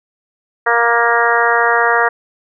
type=harmonic tone; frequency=234.6 Hz; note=A#3; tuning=11 cents sharp; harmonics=2 / 3 / 4 / 5 / 6 / 7 / 8; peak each=-18 / -18 / -18 / -18 / -18 / -18 / -18 dBFS; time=0.66-2.09 s; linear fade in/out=10 ms; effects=none